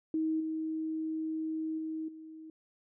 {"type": "tone with level steps", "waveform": "sine", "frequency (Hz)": 317, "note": "D#4", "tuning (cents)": 32, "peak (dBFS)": [-28, -32, -34, -45], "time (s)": [0.14, 2.5], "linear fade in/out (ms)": 2, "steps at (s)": [0.4, 1.78, 2.08], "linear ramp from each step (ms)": 5, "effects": []}